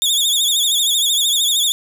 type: tone with vibrato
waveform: sawtooth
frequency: 3520 Hz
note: A7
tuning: in tune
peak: -11 dBFS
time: 0.02-1.72 s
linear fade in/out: 0 ms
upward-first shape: sine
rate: 13 Hz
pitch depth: 99 cents each way
effects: none